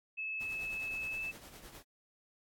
sine tone with pitch glide, 2600 to 2626 Hz, E7 to E7, -24 to -7 cents, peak -36 dBFS, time 0.17-1.32 s, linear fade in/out 20 ms, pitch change +17 cents, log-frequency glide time 1.11-1.19 s
pink noise with tremolo, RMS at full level -50 dBFS, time 0.4-1.83 s, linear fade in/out 10 ms, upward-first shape triangle, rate 9.7 Hz, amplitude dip 60%
effects AAC 64 kbps

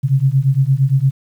sine beating tone pair, 130.81 / 139.51 Hz, C3 / C#3, 0 / +11 cents, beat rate 8.7 Hz, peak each -14 dBFS, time 0.03-1.11 s, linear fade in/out 20 ms, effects 8-bit

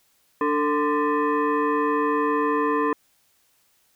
sine tone with frequency modulation, 293.7 Hz, D4, in tune, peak -19 dBFS, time 0.41-2.93 s, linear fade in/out 2 ms, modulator 740 Hz, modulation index 1.5, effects white hiss -64 dBFS RMS until 3.95 s

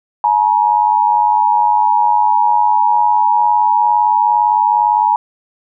sine tone pair together, 851.2 / 951 Hz, G#5 / A#5, +42 / +34 cents, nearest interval major second, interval 192 cents, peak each -12 dBFS, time 0.24-5.16 s, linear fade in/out 2 ms, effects none

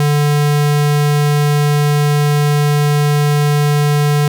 square tone, 146.83 Hz, D3, in tune, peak -11 dBFS, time 0-4.28 s, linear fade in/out 2 ms, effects none

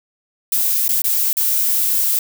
violet noise with dropouts, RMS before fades -17 dBFS, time 0.52-2.19 s, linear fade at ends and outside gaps 2 ms, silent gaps 0.881-0.89 / 1.019-1.04 / 1.33-1.369 s, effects none

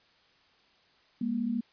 sine tone pair together, 205.3 / 239.2 Hz, G#3 / A#3, -20 / +45 cents, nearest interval minor third, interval 265 cents, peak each -33 / -29 dBFS, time 1.21-1.61 s, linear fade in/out 5 ms, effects white hiss -64 dBFS RMS until 1.72 s + resampled to 11025 Hz

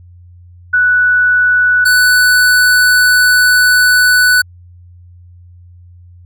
sine / square tone pair in turn, 1480 / 1489.4 Hz, F#6 / F#6, 0 / +11 cents, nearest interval unison, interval 11 cents, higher second, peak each -7 / -7 dBFS, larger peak neither, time 0.73-1.85 / 1.85-4.42 s, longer second, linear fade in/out 10 ms, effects added 88 Hz sine -36 dBFS peak until 6.25 s

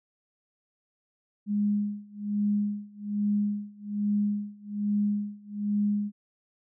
sine tone with tremolo, 206.2 Hz, G#3, 12 cents flat, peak -22 dBFS, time 1.46-6.12 s, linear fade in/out 50 ms, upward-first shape sine, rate 1.2 Hz, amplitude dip 95%, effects none

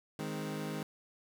25% pulse chord, Ab major, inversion second, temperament equal, 155.56 / 207.7 / 261.6 Hz, Eb3 / Ab3 / C4, 0 / 0 / 0 cents, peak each -36 / -37 / -40 dBFS, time 0.19-0.83 s, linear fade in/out 2 ms, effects none

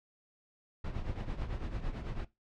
brown noise with tremolo, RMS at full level -34 dBFS, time 0.84-2.25 s, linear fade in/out 5 ms, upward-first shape triangle, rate 9 Hz, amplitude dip 75%, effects noise-tail reverb RT60 0.2 s tail -18 dB re dry + low-pass 4000 Hz 12 dB/octave

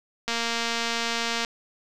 click train, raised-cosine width 0.2 ms, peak -10 dBFS, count 272, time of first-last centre 0.28-1.448 s, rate 232 Hz, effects none

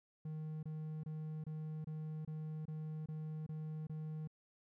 triangle tone bursts, 155.6 Hz, D#3, in tune, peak -39 dBFS, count 10, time 0.25-4.275 s, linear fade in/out 5 ms, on 380 ms, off 25 ms, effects none

